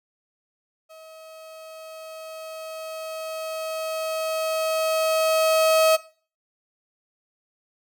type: tone with level ramp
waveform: 35% pulse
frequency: 638 Hz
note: D#5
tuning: 43 cents sharp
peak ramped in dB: -42 to -13 dBFS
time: 0.89-5.97 s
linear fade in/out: 20 ms
effects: noise-tail reverb RT60 0.4 s tail -18 dB re dry